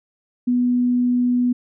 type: tone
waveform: sine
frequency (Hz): 246.1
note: B3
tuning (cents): -6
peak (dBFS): -15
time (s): 0.47-1.53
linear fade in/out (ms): 10
effects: none